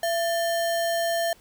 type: tone with sample-and-hold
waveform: sine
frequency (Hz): 675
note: E5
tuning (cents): +41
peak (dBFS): -22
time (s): 0.03-1.33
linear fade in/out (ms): 2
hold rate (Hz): 2450
effects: pink hiss -56 dBFS RMS until 1.4 s